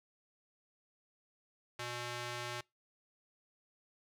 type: tone with band-pass filter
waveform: square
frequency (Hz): 121.2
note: B2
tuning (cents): -32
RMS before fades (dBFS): -42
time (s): 1.79-2.61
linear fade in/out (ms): 5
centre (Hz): 2800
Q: 0.51
effects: noise-tail reverb RT60 0.2 s tail -24 dB re dry